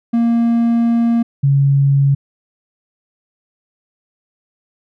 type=tone pair in turn; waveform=triangle / sine; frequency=233.1 / 139.12 Hz; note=A#3 / C#3; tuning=0 / +7 cents; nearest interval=major sixth; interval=893 cents; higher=first; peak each=-9 dBFS; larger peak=neither; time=0.13-1.23 / 1.43-2.15 s; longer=first; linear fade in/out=10 ms; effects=none